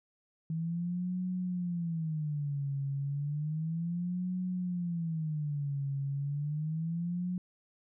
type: tone with vibrato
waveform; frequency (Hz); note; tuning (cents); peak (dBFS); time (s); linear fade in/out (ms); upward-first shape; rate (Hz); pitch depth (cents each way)
sine; 159.2; D#3; +40; -31; 0.5-7.38; 2; sine; 0.32; 240
effects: none